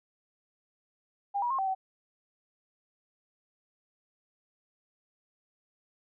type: tone with pitch steps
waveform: sine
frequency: 803 / 964 / 1070 / 771 / 761 Hz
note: G5 / B5 / C6 / G5 / F#5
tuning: +41 / -42 / +38 / -29 / +48 cents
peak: -27 dBFS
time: 1.34-1.75 s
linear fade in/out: 20 ms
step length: 82 ms
effects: none